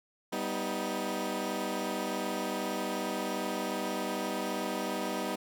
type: chord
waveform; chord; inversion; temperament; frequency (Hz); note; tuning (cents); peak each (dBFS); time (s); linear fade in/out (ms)
15% pulse; G augmented; none; equal with one note detuned; 196 / 246.9 / 315.3; G3 / B3 / D#4; 0 / 0 / +23; -30; 0.32-5.36; 10
effects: none